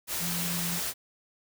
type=tone in noise; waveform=sine; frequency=173.1 Hz; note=F3; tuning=15 cents flat; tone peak=-33 dBFS; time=0.19-0.81 s; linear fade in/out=50 ms; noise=white; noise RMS=-32 dBFS; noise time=0.07-0.94 s; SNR=-4 dB; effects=none